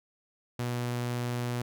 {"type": "tone", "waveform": "sawtooth", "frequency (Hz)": 121.5, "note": "B2", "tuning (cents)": -28, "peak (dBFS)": -26, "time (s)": [0.59, 1.62], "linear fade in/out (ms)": 5, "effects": []}